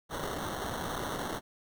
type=noise with sample-and-hold; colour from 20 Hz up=violet; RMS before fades=-36 dBFS; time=0.09-1.41 s; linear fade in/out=50 ms; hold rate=2450 Hz; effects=none